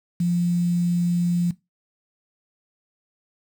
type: tone with quantisation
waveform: sine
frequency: 174.3 Hz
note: F3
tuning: 3 cents flat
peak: -18 dBFS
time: 0.2-1.51 s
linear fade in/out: 5 ms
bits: 7
effects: noise-tail reverb RT60 0.2 s tail -18 dB re dry